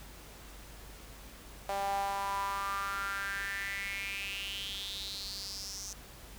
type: tone with high-pass filter sweep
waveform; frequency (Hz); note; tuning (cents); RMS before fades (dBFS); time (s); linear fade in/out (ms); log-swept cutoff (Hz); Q
sawtooth; 197.9; G3; +17; -37; 1.69-5.93; 0; 690 to 6100; 6.5
effects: added 50 Hz sine -52 dBFS peak until 6.38 s + pink hiss -52 dBFS RMS until 6.38 s